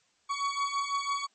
40% pulse beating tone pair, 1121 / 1127 Hz, C#6 / C#6, +19 / +28 cents, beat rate 6 Hz, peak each -32 / -30 dBFS, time 0.29-1.27 s, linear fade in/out 20 ms, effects white hiss -69 dBFS RMS until 1.34 s + MP3 32 kbps

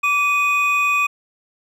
triangle tone pair together, 1157.8 / 2489 Hz, D6 / D#7, -25 / 0 cents, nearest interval octave + minor second, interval 1325 cents, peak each -18 / -15 dBFS, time 0.03-1.07 s, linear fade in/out 10 ms, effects none

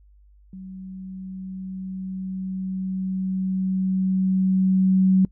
sine tone with level ramp, 188.4 Hz, F#3, 32 cents sharp, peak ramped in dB -35 to -13 dBFS, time 0.53-5.25 s, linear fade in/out 2 ms, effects noise-tail reverb RT60 0.1 s tail -25 dB re dry + added 50 Hz sine -50 dBFS peak until 5.31 s

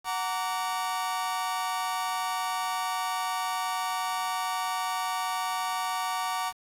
40% pulse chord, Gb augmented, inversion none, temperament just, 740 / 925 / 1156.2 Hz, Gb5 / Bb5 / D6, 0 / -14 / -27 cents, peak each -32 dBFS, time 0.04-6.53 s, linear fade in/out 50 ms, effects resampled to 32000 Hz + 8-bit

